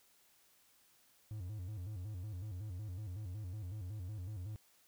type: tone with vibrato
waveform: triangle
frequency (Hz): 98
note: G2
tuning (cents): 0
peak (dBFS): -39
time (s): 1.31-4.56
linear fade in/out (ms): 0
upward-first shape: square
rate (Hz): 5.4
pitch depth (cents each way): 160
effects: white hiss -69 dBFS RMS until 4.87 s